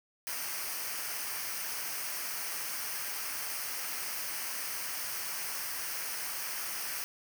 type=noise with comb filter; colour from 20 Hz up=white; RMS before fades=-37 dBFS; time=0.27-7.04 s; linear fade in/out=0 ms; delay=0.27 ms; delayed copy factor=-0.65; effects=none